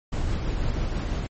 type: noise with tremolo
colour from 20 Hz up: brown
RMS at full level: -25 dBFS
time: 0.12-1.27 s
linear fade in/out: 10 ms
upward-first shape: sine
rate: 6.1 Hz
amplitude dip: 25%
effects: MP3 32 kbps